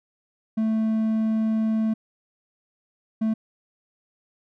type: tone bursts at uneven times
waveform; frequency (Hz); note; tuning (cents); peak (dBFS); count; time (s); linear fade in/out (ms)
triangle; 220.3; A3; +2; -18; 2; 0.57-1.94 / 3.21-3.34; 10
effects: none